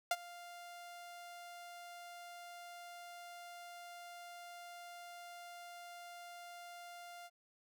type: tone with ADSR envelope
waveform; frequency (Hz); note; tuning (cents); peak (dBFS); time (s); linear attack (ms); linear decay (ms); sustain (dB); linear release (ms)
sawtooth; 698.5; F5; 0; -25; 0.11-7.3; 3; 41; -21; 42
effects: none